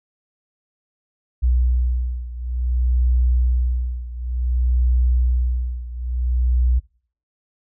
sine beating tone pair, 61.4 / 61.96 Hz, B1 / B1, -9 / +6 cents, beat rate 0.56 Hz, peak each -18 / -21 dBFS, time 1.42-6.8 s, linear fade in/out 20 ms, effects noise-tail reverb RT60 0.5 s tail -24 dB re dry

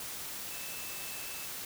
sine tone in noise, 2633 Hz, E7, 3 cents flat, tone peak -48 dBFS, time 0.51-1.46 s, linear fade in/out 2 ms, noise white, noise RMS -41 dBFS, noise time 0-1.65 s, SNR -10 dB, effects none

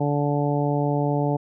harmonic tone, 144.9 Hz, D3, 23 cents flat, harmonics 1 / 2 / 3 / 4 / 5 / 6, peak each -23 / -26 / -28 / -29 / -30 / -31 dBFS, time 0-1.37 s, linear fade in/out 10 ms, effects none

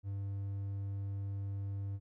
triangle tone, 99.1 Hz, G2, 19 cents sharp, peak -34 dBFS, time 0.03-2 s, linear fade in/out 50 ms, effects none

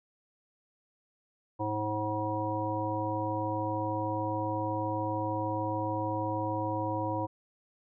harmonic tone, 106.7 Hz, G#2, 47 cents sharp, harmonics 1 / 3 / 5 / 7 / 9, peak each -36 / -35 / -36 / -39 / -34 dBFS, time 1.59-7.27 s, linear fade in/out 20 ms, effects none

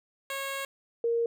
10% pulse / sine tone pair in turn, 547 / 465.9 Hz, C#5 / A#4, -23 / -1 cents, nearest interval minor third, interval 278 cents, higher first, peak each -24 dBFS, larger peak neither, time 0.3-0.65 / 1.04-1.26 s, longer first, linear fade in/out 2 ms, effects none

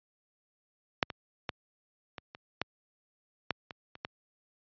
clicks, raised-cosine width 0.3 ms, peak -7 / -21 / -15 / -23 / -28 / -13 / -12 / -25 / -30 / -18 dBFS, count 10, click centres 1.028 / 1.102 / 1.492 / 2.182 / 2.349 / 2.616 / 3.507 / 3.708 / 3.954 / 4.049 s, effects high-pass 80 Hz 12 dB/octave + resampled to 11025 Hz

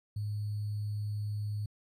sine tone with sample-and-hold, 104.5 Hz, G#2, 11 cents sharp, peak -32 dBFS, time 0.16-1.66 s, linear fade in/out 5 ms, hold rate 4410 Hz, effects resampled to 32000 Hz

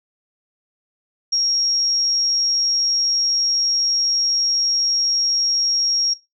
sine tone, 5588 Hz, F8, in tune, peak -16 dBFS, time 1.32-6.14 s, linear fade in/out 10 ms, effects noise-tail reverb RT60 0.2 s tail -17 dB re dry

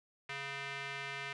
square tone with band-pass filter, 139.1 Hz, C#3, 6 cents sharp, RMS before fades -42 dBFS, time 0.29-1.33 s, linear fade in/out 5 ms, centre 2200 Hz, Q 1.9, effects resampled to 24000 Hz

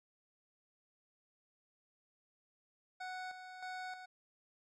25% pulse tone with tremolo, 740 Hz, F#5, in tune, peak -38 dBFS, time 3-4.06 s, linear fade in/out 10 ms, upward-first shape square, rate 1.6 Hz, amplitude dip 55%, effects low-pass 5000 Hz 12 dB/octave

